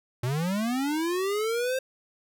square linear sweep, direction up, 116.54 to 530 Hz, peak -26 dBFS, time 0.23-1.79 s, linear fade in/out 5 ms, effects none

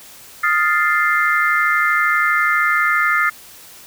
sine chord, F dominant seventh, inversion third, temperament equal, 1244.5 / 1396.9 / 1760 / 2093 Hz, Eb6 / F6 / A6 / C7, 0 / 0 / 0 / 0 cents, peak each -19 dBFS, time 0.43-3.3 s, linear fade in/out 10 ms, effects white hiss -41 dBFS RMS until 3.86 s

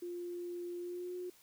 sine tone with pitch glide, 350.5 to 359.9 Hz, F4 to F#4, +6 to -48 cents, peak -39 dBFS, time 0.02-1.3 s, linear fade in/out 5 ms, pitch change +46 cents, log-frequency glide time 0.79-1.14 s, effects white hiss -64 dBFS RMS until 1.42 s

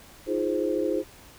sine chord, F minor seventh, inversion third, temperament equal with one note detuned, 315.8 / 349.2 / 415.3 / 523.3 Hz, Eb4 / F4 / Ab4 / C5, +26 / 0 / 0 / 0 cents, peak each -29 dBFS, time 0.26-1.04 s, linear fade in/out 50 ms, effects pink hiss -50 dBFS RMS until 1.38 s

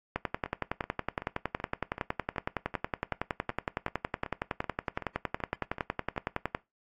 two click trains, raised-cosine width 0.5 ms, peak -22 / -14 dBFS, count 16 / 70, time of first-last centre 0.46-6.163 / 0.16-6.549 s, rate 2.63 / 10.8 Hz, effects noise-tail reverb RT60 0.2 s tail -19 dB re dry + AAC 48 kbps

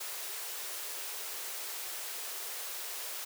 white high-pass noise, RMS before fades -40 dBFS, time 0-3.25 s, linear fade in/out 10 ms, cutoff 350 Hz, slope 96 dB/octave, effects none

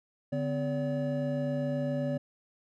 triangle tone cluster, 145.6 / 253.2 / 572 Hz, D3 / B3 / D5, -15 / +43 / -46 cents, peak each -31 dBFS, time 0.32-2.18 s, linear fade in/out 10 ms, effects none

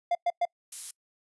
triangle tone bursts, 697 Hz, F5, 4 cents flat, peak -21 dBFS, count 3, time 0.11-0.453 s, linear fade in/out 5 ms, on 41 ms, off 110 ms
violet noise, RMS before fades -34 dBFS, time 0.72-0.91 s, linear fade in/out 5 ms
effects noise-tail reverb RT60 0.1 s tail -26 dB re dry + resampled to 24000 Hz

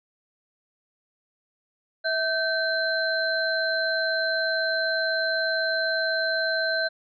sine tone cluster, 649 / 1547 / 4098 Hz, E5 / G6 / C8, -27 / -23 / -37 cents, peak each -27 / -25 / -30 dBFS, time 2.04-6.89 s, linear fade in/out 20 ms, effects none

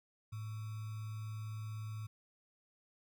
sine tone with sample-and-hold, 108 Hz, A2, 32 cents flat, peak -40 dBFS, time 0.32-2.07 s, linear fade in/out 10 ms, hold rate 1225 Hz, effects none

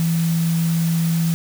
sine tone in noise, 165.6 Hz, E3, 8 cents sharp, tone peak -16 dBFS, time 0-1.34 s, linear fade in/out 0 ms, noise white, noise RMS -32 dBFS, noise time 0-1.34 s, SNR +13 dB, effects none

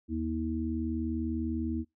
harmonic tone, 80 Hz, D#2, 49 cents sharp, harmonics 1 / 3 / 4, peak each -35 / -33 / -34 dBFS, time 0.08-1.85 s, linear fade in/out 50 ms, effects noise-tail reverb RT60 0.2 s tail -25 dB re dry

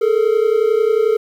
triangle tone pair together, 423.9 / 455.1 Hz, G#4 / A#4, +35 / -42 cents, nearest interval minor second, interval 123 cents, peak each -13 dBFS, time 0.01-1.17 s, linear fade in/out 10 ms, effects 8-bit

